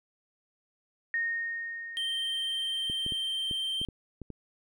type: tone with exponential decay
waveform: sine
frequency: 1850 Hz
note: A#6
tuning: 14 cents flat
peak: -26 dBFS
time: 1.14-3.77 s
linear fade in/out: 1 ms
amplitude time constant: 570 ms
type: tone with vibrato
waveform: triangle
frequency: 3136 Hz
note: G7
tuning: in tune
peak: -28 dBFS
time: 1.97-3.85 s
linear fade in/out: 0 ms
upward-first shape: sine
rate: 20 Hz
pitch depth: 25 cents each way
type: clicks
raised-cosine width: 3 ms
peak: -27 dBFS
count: 8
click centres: 2.899 / 3.064 / 3.122 / 3.512 / 3.815 / 3.887 / 4.217 / 4.303 s
effects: none